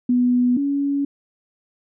sine tone pair in turn, 246.7 / 281.5 Hz, B3 / C#4, -2 / +27 cents, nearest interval major second, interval 229 cents, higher second, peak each -14 / -18 dBFS, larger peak first, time 0.09-0.57 / 0.57-1.05 s, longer neither, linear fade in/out 5 ms, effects none

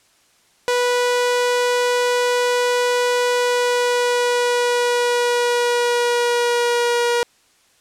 sawtooth tone with pitch glide, 490.5 to 477.9 Hz, B4 to A#4, -12 to +43 cents, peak -12 dBFS, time 0.68-7.23 s, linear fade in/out 0 ms, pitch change -45 cents, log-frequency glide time 3.34-7.04 s, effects white hiss -57 dBFS RMS until 7.8 s + low-pass 9000 Hz 12 dB/octave

